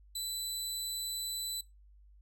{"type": "tone", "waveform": "20% pulse", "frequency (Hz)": 3990, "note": "B7", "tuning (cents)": 17, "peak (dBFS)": -30, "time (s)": [0.15, 1.61], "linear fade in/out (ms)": 5, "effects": ["noise-tail reverb RT60 0.2 s tail -19 dB re dry", "added 50 Hz sine -56 dBFS peak until 2.21 s"]}